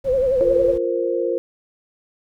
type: tone with vibrato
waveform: sine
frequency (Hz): 523.3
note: C5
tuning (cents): 0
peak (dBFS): -15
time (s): 0.04-0.76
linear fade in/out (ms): 50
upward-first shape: sine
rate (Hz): 11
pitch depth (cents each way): 81
type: noise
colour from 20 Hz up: brown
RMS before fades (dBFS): -35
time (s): 0.04-0.78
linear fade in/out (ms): 5
type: chord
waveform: sine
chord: F suspended fourth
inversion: none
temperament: just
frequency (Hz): 349.2 / 465.6 / 523.8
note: F4 / Bb4 / C5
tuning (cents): 0 / -2 / +2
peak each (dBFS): -23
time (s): 0.41-1.38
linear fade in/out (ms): 0
effects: none